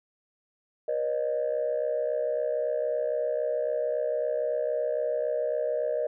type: tone cluster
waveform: sine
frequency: 481.2 / 545 / 612 Hz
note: B4 / C#5 / D#5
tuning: -45 / -29 / -29 cents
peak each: -29 / -33 / -27 dBFS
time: 0.88-6.07 s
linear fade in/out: 5 ms
effects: tanh soft clip ceiling -19 dBFS